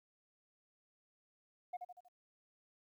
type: tone with echo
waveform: sine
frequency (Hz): 720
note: F#5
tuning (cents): -47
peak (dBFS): -36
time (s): 1.73-1.77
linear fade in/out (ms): 10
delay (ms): 79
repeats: 4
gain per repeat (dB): -6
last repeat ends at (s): 2.086
effects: tanh soft clip ceiling -38 dBFS + 13-bit